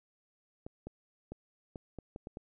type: clicks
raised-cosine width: 2 ms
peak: -29 dBFS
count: 8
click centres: 0.665 / 0.87 / 1.32 / 1.758 / 1.987 / 2.161 / 2.271 / 2.371 s
effects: none